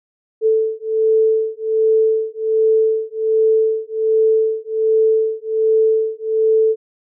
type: beating tone pair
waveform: sine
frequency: 440 / 441.3 Hz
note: A4 / A4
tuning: 0 / +5 cents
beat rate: 1.3 Hz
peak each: -16 dBFS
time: 0.41-6.76 s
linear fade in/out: 50 ms
effects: none